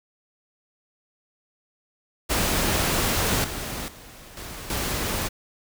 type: noise with level steps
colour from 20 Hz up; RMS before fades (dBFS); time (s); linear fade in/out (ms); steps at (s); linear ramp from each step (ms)
pink; -23 / -32 / -45 / -37 / -27; 2.29-5.29; 20; 3.44 / 3.88 / 4.37 / 4.7; 2
effects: none